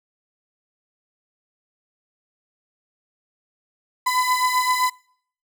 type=beating tone pair; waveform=35% pulse; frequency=1004 / 1011.7 Hz; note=B5 / B5; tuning=+28 / +41 cents; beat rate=7.7 Hz; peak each=-18 / -22 dBFS; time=4.06-4.9 s; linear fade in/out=10 ms; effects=noise-tail reverb RT60 0.6 s tail -25 dB re dry